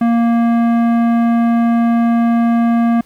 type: tone with tanh clipping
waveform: triangle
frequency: 233.1 Hz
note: A#3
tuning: in tune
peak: -12 dBFS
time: 0.01-3.01 s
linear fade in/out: 5 ms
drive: 18 dB
effects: pink hiss -50 dBFS RMS until 3.05 s

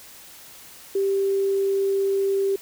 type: tone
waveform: sine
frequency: 392 Hz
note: G4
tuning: in tune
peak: -19 dBFS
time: 0.95-2.56 s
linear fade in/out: 5 ms
effects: white hiss -45 dBFS RMS until 2.61 s

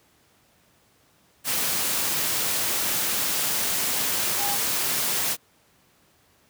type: tone in noise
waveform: sine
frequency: 810 Hz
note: G#5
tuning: 43 cents flat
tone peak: -29 dBFS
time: 4.37-4.58 s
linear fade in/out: 50 ms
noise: white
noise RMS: -25 dBFS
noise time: 1.44-5.37 s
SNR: -7 dB
effects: pink hiss -61 dBFS RMS until 6.49 s + high-pass 80 Hz 12 dB/octave

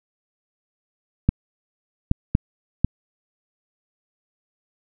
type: clicks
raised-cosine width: 5 ms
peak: -3 dBFS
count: 4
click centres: 1.29 / 2.114 / 2.351 / 2.846 s
effects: none

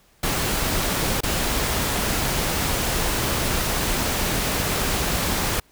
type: noise with dropouts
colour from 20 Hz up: pink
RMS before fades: -23 dBFS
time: 0.23-5.6 s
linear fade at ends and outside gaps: 5 ms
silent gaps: 1.207-1.233 s
effects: pink hiss -58 dBFS RMS until 5.71 s

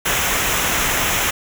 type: noise with comb filter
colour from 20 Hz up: pink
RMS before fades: -19 dBFS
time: 0.05-1.31 s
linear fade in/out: 10 ms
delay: 0.22 ms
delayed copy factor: -0.6
effects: none

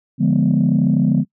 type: chord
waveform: sine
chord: D diminished seventh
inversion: none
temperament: equal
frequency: 146.83 / 174.61 / 207.7 / 246.9 Hz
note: D3 / F3 / Ab3 / Cb4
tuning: 0 / 0 / 0 / 0 cents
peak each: -17 dBFS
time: 0.18-1.25 s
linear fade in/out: 50 ms
effects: noise-tail reverb RT60 0.1 s tail -26 dB re dry + tanh soft clip ceiling -6 dBFS

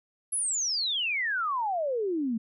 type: exponential sweep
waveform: sine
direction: down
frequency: 11175 to 214.4 Hz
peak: -26 dBFS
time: 0.32-2.38 s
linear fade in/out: 10 ms
effects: none

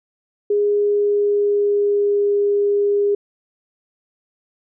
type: tone with pitch glide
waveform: sine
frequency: 411.7 to 407 Hz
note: G#4 to G#4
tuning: -15 to -35 cents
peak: -14 dBFS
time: 0.5-3.15 s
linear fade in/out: 5 ms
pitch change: -20 cents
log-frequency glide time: 0.7-2.33 s
effects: none

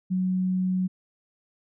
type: tone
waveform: sine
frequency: 185 Hz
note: F#3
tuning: in tune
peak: -22 dBFS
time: 0.1-0.88 s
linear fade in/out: 20 ms
effects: none

